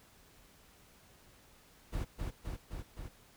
brown noise with echo, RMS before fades -36 dBFS, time 1.92-2.05 s, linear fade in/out 20 ms, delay 260 ms, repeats 4, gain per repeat -2 dB, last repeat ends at 3.09 s, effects pink hiss -62 dBFS RMS until 3.36 s

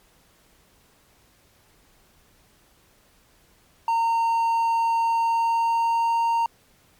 triangle tone with pitch glide, 918 to 924.4 Hz, A#5 to A#5, -27 to -15 cents, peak -17 dBFS, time 3.88-6.46 s, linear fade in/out 2 ms, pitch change +12 cents, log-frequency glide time 5.09-6.22 s, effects pink hiss -59 dBFS RMS until 6.99 s + MP3 96 kbps

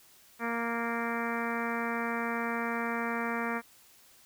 harmonic tone with a mistuned harmonic, 233.1 Hz, A#3, in tune, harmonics 1 / 2 / 3 / 4 / 5 / 6 / 7 / 8 / 9 / 10, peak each -35 / -38 / -40 / -39 / -39 / -39 / -42 / -40 / -44 / -43 dBFS, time 0.39-3.62 s, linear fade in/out 50 ms, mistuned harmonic 8, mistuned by -21 cents, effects white hiss -59 dBFS RMS until 4.25 s

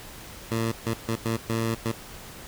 15% pulse tone bursts at uneven times, 113.6 Hz, A#2, 44 cents flat, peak -18 dBFS, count 6, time 0.51-0.72 / 0.86-0.94 / 1.08-1.16 / 1.25-1.37 / 1.49-1.75 / 1.85-1.92 s, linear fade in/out 10 ms, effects pink hiss -43 dBFS RMS until 2.47 s

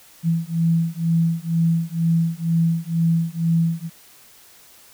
sine beating tone pair, 164.81 / 166.91 Hz, E3 / E3, 0 / +22 cents, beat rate 2.1 Hz, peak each -20 dBFS, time 0.23-3.9 s, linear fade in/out 50 ms, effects white hiss -49 dBFS RMS until 4.93 s

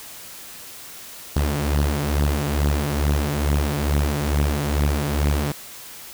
sawtooth beating tone pair, 71.2 / 73.5 Hz, C#2 / D2, +47 / +2 cents, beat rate 2.3 Hz, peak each -19 / -17 dBFS, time 1.36-5.52 s, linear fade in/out 5 ms, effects white hiss -39 dBFS RMS until 6.13 s

